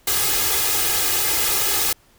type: noise with comb filter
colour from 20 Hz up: white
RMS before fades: -20 dBFS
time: 0.07-1.93 s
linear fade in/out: 5 ms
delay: 2.4 ms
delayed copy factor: +0.9
effects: pink hiss -56 dBFS RMS until 2.18 s